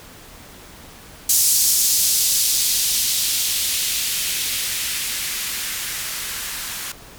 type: noise with band-pass filter sweep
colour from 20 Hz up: violet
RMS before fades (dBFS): -21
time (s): 1.29-6.92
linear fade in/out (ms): 5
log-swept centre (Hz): 6300 to 1200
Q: 1.1
effects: pink hiss -42 dBFS RMS until 7.18 s